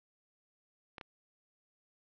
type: clicks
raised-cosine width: 0.3 ms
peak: -28 dBFS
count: 2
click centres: 0.982 / 1.012 s
effects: low-pass 5000 Hz 12 dB/octave